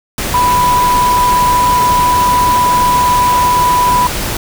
sine tone in noise, 987.8 Hz, B5, in tune, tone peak -8 dBFS, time 0.34-4.07 s, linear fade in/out 2 ms, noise pink, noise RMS -18 dBFS, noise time 0.18-4.37 s, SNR +7 dB, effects none

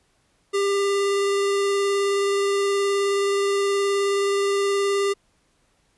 square tone with vibrato, 398.7 Hz, G4, 29 cents sharp, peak -20 dBFS, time 0.53-5.14 s, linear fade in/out 20 ms, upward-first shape square, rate 19 Hz, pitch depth 8 cents each way, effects pink hiss -65 dBFS RMS until 5.97 s + resampled to 24000 Hz

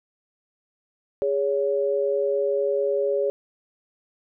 sine tone pair together, 411.2 / 562 Hz, G#4 / C#5, -17 / +24 cents, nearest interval perfect fourth, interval 541 cents, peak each -23 / -23 dBFS, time 1.22-3.3 s, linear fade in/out 0 ms, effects none

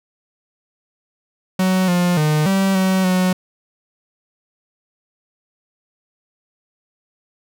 45% pulse tone with pitch steps, 186.4 / 177 / 152.5 / 193.4 / 188.7 / 184 Hz, F#3 / F3 / D#3 / G3 / F#3 / F#3, +13 / +23 / -34 / -23 / +34 / -9 cents, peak -14 dBFS, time 1.59-3.33 s, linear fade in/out 5 ms, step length 290 ms, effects none

